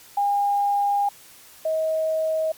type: tone pair in turn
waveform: sine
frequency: 810 / 634.9 Hz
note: G#5 / D#5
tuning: -43 / +35 cents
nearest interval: major third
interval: 422 cents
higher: first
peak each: -18 / -20 dBFS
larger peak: first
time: 0.17-1.09 / 1.65-2.52 s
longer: first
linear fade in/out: 5 ms
effects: white hiss -48 dBFS RMS until 2.57 s + MP3 96 kbps